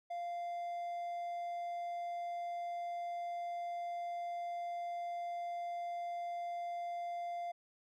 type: tone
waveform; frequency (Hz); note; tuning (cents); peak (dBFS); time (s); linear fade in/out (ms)
triangle; 695; F5; -9; -36; 0.1-7.52; 10
effects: none